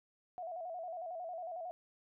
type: tone with vibrato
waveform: sine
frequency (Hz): 690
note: F5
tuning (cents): -21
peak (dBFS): -40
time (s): 0.38-1.71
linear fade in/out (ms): 0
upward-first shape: square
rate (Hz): 11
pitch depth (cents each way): 85
effects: none